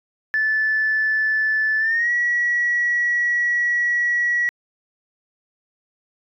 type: tone with pitch glide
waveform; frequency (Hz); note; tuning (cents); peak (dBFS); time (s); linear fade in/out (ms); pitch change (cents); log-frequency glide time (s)
sine; 1746 to 1926.2; A6 to B6; -14 to -44; -16; 0.34-4.49; 0; +170; 1.79-2.11
effects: tanh soft clip ceiling -12 dBFS